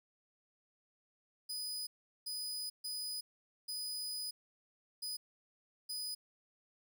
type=tone bursts at uneven times; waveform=sawtooth; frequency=4978 Hz; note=D#8; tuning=in tune; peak=-36 dBFS; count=6; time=1.49-1.87 / 2.26-2.7 / 2.84-3.21 / 3.68-4.31 / 5.02-5.17 / 5.89-6.15 s; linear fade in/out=10 ms; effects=none